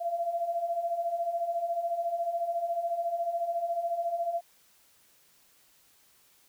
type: beating tone pair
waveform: sine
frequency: 672 / 686 Hz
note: E5 / F5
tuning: +33 / -31 cents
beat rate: 14 Hz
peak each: -35 / -29 dBFS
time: 0-4.41 s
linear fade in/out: 20 ms
effects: white hiss -63 dBFS RMS until 6.48 s